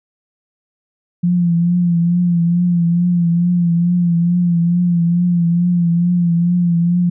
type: tone with vibrato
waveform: sine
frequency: 173.1 Hz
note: F3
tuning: 15 cents flat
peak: -11 dBFS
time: 1.23-7.1 s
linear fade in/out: 10 ms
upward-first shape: triangle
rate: 2.3 Hz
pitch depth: 52 cents each way
effects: none